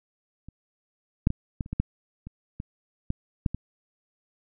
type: clicks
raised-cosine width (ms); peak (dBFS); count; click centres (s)
5; -30 / -7 / -15 / -16 / -29 / -18 / -10 / -26 / -21 / -14 / -11 / -18; 12; 0.486 / 1.271 / 1.304 / 1.608 / 1.661 / 1.73 / 1.8 / 2.27 / 2.601 / 3.104 / 3.462 / 3.546
effects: none